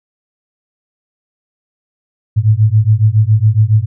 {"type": "beating tone pair", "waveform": "sine", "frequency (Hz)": [104.7, 111.9], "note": ["G#2", "A2"], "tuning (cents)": [15, 30], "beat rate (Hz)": 7.2, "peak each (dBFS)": -10, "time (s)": [2.36, 3.86], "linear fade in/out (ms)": 20, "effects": []}